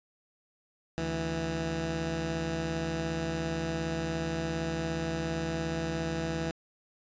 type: tone pair together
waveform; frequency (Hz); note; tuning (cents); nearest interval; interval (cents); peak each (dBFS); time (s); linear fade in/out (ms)
15% pulse; 73.42 / 164.11; D2 / E3; 0 / -7; octave + major second; 1393; -31 / -25; 0.98-6.51; 0
effects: resampled to 16000 Hz